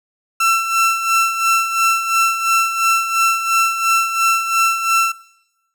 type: tone with tremolo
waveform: 30% pulse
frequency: 1342 Hz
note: E6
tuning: 31 cents sharp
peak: -9 dBFS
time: 0.4-5.12 s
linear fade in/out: 5 ms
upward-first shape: sine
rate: 2.9 Hz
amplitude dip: 65%
effects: noise-tail reverb RT60 1.0 s tail -21 dB re dry